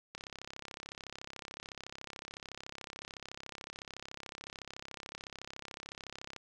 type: click train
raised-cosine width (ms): 0.2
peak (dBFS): -26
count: 211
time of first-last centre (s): 0.15-6.363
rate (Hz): 33.8
effects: none